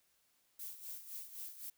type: noise with tremolo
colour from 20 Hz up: violet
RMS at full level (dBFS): -45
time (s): 0.59-1.7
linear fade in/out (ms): 5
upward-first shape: sine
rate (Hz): 3.9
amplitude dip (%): 70
effects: white hiss -75 dBFS RMS until 1.77 s